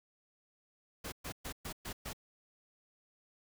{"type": "noise bursts", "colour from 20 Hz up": "pink", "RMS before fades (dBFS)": -42, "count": 6, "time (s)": [1.04, 2.132], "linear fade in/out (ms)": 10, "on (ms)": 82, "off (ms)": 120, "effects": []}